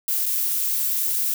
violet noise with dropouts, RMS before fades -23 dBFS, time 0.08-1.34 s, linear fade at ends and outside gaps 2 ms, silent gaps 0.258-0.262 s, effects none

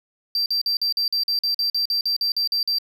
triangle tone bursts, 4699 Hz, D8, in tune, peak -18 dBFS, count 16, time 0.35-2.785 s, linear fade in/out 2 ms, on 110 ms, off 45 ms, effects none

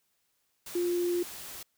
sine tone in noise, 350.9 Hz, F4, 8 cents sharp, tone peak -26 dBFS, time 0.75-1.23 s, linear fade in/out 5 ms, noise white, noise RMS -43 dBFS, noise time 0.66-1.63 s, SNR +14 dB, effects white hiss -75 dBFS RMS until 1.77 s

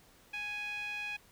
sawtooth tone with band-pass filter, 830.6 Hz, G#5, in tune, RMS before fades -39 dBFS, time 0.33-1.17 s, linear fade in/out 10 ms, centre 2400 Hz, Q 5, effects pink hiss -62 dBFS RMS until 1.31 s

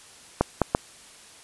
clicks, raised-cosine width 1 ms, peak -4 dBFS, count 3, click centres 0.41 / 0.617 / 0.749 s, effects white hiss -49 dBFS RMS until 1.43 s + resampled to 24000 Hz

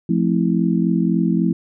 sine chord, F major seventh, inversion none, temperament just, 174.61 / 218.3 / 261.9 / 327.4 Hz, F3 / A3 / C4 / E4, 0 / -13 / +2 / -12 cents, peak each -18 / -20 / -23 / -22 dBFS, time 0.09-1.53 s, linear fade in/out 5 ms, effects none

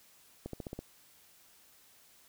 accelerating click train, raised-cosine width 2 ms, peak -26 dBFS, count 6, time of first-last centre 0.46-0.79 s, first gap 73 ms, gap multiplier 0.95, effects white hiss -62 dBFS RMS until 2.28 s

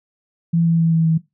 sine tone with pitch steps, 167.6 / 166.06 / 164.53 / 163.02 / 161.52 Hz, E3 / E3 / E3 / E3 / E3, +29 / +13 / -3 / -19 / -35 cents, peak -13 dBFS, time 0.53-1.18 s, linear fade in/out 10 ms, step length 130 ms, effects noise-tail reverb RT60 0.2 s tail -18 dB re dry

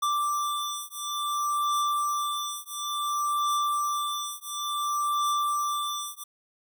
square beating tone pair, 1175 / 1175.57 Hz, D6 / D6, +1 / +1 cents, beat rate 0.57 Hz, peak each -30 dBFS, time 0.02-6.24 s, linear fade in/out 10 ms, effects none

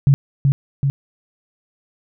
sine tone with echo, 138.6 Hz, C#3, in tune, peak -8 dBFS, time 0.07-0.14 s, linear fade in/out 0 ms, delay 380 ms, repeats 2, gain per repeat -3 dB, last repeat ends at 0.9 s, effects none

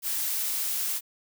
blue noise, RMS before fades -29 dBFS, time 0.02-1.01 s, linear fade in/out 50 ms, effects none

